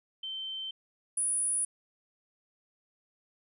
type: tone pair in turn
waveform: sine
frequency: 3100 / 9788 Hz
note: G7 / D#9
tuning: -20 / -29 cents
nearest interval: octave + minor sixth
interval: 1991 cents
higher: second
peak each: -35 / -27 dBFS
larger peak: second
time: 0.23-0.71 / 1.17-1.65 s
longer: neither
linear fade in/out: 5 ms
effects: none